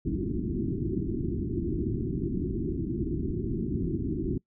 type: low-pass noise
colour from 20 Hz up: white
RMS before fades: -30 dBFS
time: 0.05-4.38 s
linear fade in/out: 5 ms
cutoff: 380 Hz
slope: 96 dB/octave
effects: noise-tail reverb RT60 0.1 s tail -22 dB re dry